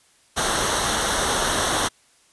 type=noise with comb filter; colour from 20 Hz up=pink; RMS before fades=-22 dBFS; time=0.36-1.89 s; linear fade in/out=20 ms; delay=0.41 ms; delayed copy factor=-0.65; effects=white hiss -58 dBFS RMS until 2.32 s + resampled to 24000 Hz